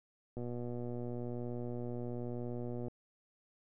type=click train; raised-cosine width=2 ms; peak=-29 dBFS; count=305; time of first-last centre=0.37-2.882 s; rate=121 Hz; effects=none